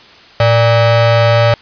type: ring-modulated tone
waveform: 45% pulse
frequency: 349.2 Hz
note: F4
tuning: in tune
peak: -4 dBFS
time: 0.4-1.54 s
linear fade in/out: 2 ms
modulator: 237 Hz
effects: white hiss -40 dBFS RMS until 1.61 s + resampled to 11025 Hz